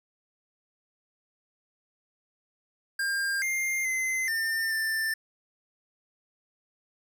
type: tone with pitch steps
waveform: square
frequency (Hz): 1603 / 2110 / 2058 / 1802 / 1779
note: G6 / C7 / C7 / A6 / A6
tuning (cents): +38 / +14 / -29 / +41 / +19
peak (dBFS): -27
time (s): 2.99-5.14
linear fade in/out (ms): 5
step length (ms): 430
effects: none